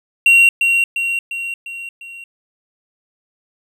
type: tone with echo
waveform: triangle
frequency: 2748 Hz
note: F7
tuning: 29 cents flat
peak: -5 dBFS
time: 0.26-0.49 s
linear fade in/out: 2 ms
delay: 350 ms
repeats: 5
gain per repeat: -5 dB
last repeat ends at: 2.24 s
effects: none